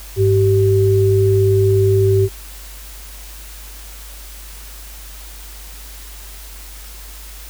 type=tone pair together; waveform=sine; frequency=102.24 / 386 Hz; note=G#2 / G4; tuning=-27 / -27 cents; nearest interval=octave + major seventh; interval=2300 cents; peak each=-13 dBFS; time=0.16-2.29 s; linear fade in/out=50 ms; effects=added 50 Hz sine -34 dBFS peak until 7.49 s + white hiss -38 dBFS RMS until 7.49 s